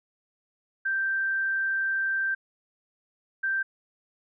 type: tone pair in turn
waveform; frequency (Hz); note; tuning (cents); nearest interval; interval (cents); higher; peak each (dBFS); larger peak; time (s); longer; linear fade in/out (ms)
sine; 1568 / 1568; G6 / G6; 0 / 0; unison; 0; neither; -24; neither; 0.85-2.35 / 3.43-3.63; first; 10
effects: none

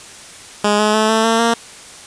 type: tone with pitch steps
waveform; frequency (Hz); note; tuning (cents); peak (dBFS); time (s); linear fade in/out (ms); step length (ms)
10% pulse; 207.7 / 212.3 / 217 / 221.8 / 226.8 / 231.8; G#3 / G#3 / A3 / A3 / A#3 / A#3; 0 / +38 / -24 / +14 / -47 / -10; -4; 0.64-1.54; 5; 150
effects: white hiss -37 dBFS RMS until 2.06 s + resampled to 22050 Hz

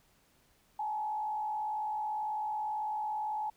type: tone with frequency modulation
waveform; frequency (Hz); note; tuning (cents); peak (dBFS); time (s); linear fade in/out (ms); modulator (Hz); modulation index
sine; 853; G#5; +46; -32; 0.79-3.5; 5; 58.1; 0.56
effects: pink hiss -68 dBFS RMS until 3.56 s

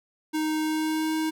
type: tone with pitch glide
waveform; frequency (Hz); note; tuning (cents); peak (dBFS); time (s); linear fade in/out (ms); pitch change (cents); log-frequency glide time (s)
square; 311.1 to 315.4; D#4 to D#4; 0 to +24; -25; 0.33-1.31; 20; +24; 0.6-1.14
effects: none

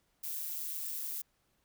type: noise with amplitude modulation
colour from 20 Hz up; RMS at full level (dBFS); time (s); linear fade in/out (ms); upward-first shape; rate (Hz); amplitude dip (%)
violet; -36; 0.23-1.22; 10; sine; 153; 60
effects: pink hiss -75 dBFS RMS until 1.64 s

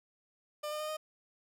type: tone with pitch steps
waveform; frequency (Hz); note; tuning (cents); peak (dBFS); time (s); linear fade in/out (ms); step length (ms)
30% pulse; 600 / 606.3 / 612.6 / 619; D5 / D#5 / D#5 / D#5; +37 / -45 / -27 / -9; -33; 0.63-0.97; 10; 85
effects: none

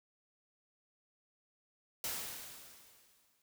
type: noise with exponential decay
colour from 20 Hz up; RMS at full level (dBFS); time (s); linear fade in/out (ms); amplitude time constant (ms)
white; -37; 2.04-3.42; 1; 300
effects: none

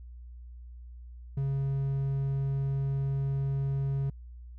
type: tone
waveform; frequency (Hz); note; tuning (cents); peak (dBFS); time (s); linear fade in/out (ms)
triangle; 137.1; C#3; -19; -25; 1.37-4.1; 5
effects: added 60 Hz sine -43 dBFS peak until 4.58 s

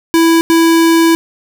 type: tone bursts at uneven times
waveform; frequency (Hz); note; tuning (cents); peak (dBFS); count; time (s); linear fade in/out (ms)
square; 330; E4; +2; -7; 2; 0.14-0.41 / 0.5-1.15; 0
effects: none

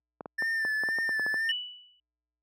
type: clicks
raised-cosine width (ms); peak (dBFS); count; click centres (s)
1; -23; 11; 0.208 / 0.258 / 0.423 / 0.65 / 0.836 / 0.888 / 0.986 / 1.092 / 1.196 / 1.264 / 1.342
type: tone with vibrato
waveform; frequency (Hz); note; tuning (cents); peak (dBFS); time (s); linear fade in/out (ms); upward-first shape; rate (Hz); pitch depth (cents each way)
triangle; 1774; A6; +14; -25; 0.38-1.52; 10; sine; 2; 41
type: tone with exponential decay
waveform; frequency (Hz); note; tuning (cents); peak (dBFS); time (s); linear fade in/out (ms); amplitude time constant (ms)
sine; 2960; F#7; 0; -25; 1.49-2; 2; 110
effects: added 60 Hz sine -70 dBFS peak until 2.42 s + high-pass 200 Hz 12 dB/octave

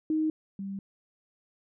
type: tone pair in turn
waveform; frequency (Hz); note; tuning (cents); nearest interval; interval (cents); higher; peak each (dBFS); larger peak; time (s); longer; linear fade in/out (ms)
sine; 312.6 / 196.17; D#4 / G3; +8 / +2; minor sixth; 806; first; -24 / -33; first; 0.1-0.3 / 0.59-0.79; neither; 2
effects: none

